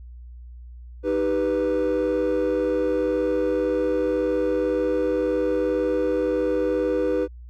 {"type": "chord", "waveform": "triangle", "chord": "Eb augmented", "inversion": "none", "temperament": "equal", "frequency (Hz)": [311.1, 392, 493.9], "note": ["Eb4", "G4", "B4"], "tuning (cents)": [0, 0, 0], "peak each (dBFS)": [-23, -23, -20], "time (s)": [1.03, 7.28], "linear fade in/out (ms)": 50, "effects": ["tanh soft clip ceiling -13 dBFS", "added 60 Hz sine -38 dBFS peak until 7.49 s"]}